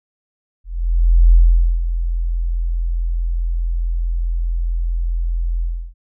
sine tone with ADSR envelope, 42.35 Hz, E1, 48 cents sharp, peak -5 dBFS, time 0.64-5.94 s, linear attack 690 ms, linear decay 470 ms, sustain -11 dB, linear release 310 ms, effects none

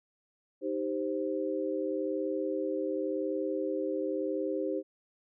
sine chord, C minor, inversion first, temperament equal, 311.1 / 392 / 523.3 Hz, Eb4 / G4 / C5, 0 / 0 / 0 cents, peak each -34 dBFS, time 0.61-4.83 s, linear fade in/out 50 ms, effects none

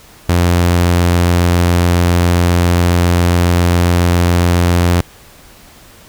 sawtooth tone, 87.31 Hz, F2, in tune, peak -5 dBFS, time 0.29-5.01 s, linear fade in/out 0 ms, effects pink hiss -41 dBFS RMS until 6.08 s

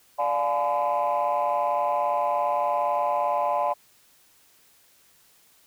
sine chord, D diminished seventh, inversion none, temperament just, 587.3 / 704.8 / 845.8 / 1014.9 Hz, D5 / F5 / Ab5 / Cb6, 0 / +16 / +31 / +47 cents, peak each -26 dBFS, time 0.18-3.74 s, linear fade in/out 20 ms, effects tanh soft clip ceiling -16 dBFS + white hiss -59 dBFS RMS until 5.66 s

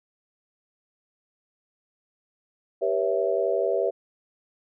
sine chord, C# half-diminished seventh, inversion second, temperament equal with one note detuned, 392 / 482.9 / 554.4 / 659.3 Hz, G4 / B4 / C#5 / E5, 0 / -39 / 0 / 0 cents, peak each -27 dBFS, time 2.81-3.91 s, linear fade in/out 20 ms, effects none

